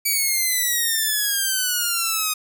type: exponential sweep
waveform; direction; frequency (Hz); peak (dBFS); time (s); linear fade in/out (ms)
5% pulse; down; 2300 to 1244.5; -9; 0.05-2.34; 10
effects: none